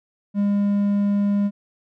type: tone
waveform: triangle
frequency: 202.6 Hz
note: G#3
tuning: 43 cents flat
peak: -15 dBFS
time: 0.34-1.51 s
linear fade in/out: 50 ms
effects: none